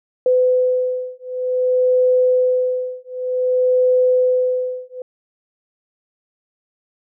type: beating tone pair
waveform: sine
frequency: 505 / 505.54 Hz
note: B4 / B4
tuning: +39 / +40 cents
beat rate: 0.54 Hz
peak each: -17 dBFS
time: 0.26-5.02 s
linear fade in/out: 2 ms
effects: none